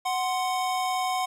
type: tone pair together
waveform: square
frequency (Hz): 742.2 / 1046.5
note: F#5 / C6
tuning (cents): +5 / 0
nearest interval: tritone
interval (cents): 595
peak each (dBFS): -27 / -31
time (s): 0.05-1.26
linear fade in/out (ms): 10
effects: low-pass 12000 Hz 12 dB/octave + 10-bit